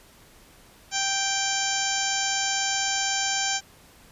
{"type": "harmonic tone", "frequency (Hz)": 784, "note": "G5", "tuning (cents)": 0, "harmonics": [1, 2, 3, 4, 5, 6, 7, 8, 9], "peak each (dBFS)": [-31, -31, -34, -32, -37, -36, -32, -31, -31], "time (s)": [0.91, 3.61], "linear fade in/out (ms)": 50, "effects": ["pink hiss -53 dBFS RMS until 4.11 s", "resampled to 32000 Hz"]}